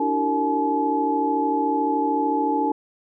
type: tone cluster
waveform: sine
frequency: 291.4 / 325 / 382.8 / 455 / 855 Hz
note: D4 / E4 / G4 / A#4 / A5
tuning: -13 / -24 / -41 / -42 / -50 cents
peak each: -24 / -29 / -31 / -28 / -22 dBFS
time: 0-2.72 s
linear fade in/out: 5 ms
effects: none